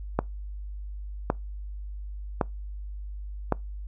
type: click train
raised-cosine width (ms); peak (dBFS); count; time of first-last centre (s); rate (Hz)
1; -8; 4; 0.19-3.523; 0.9
effects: noise-tail reverb RT60 0.2 s tail -24 dB re dry + added 50 Hz sine -34 dBFS peak until 3.87 s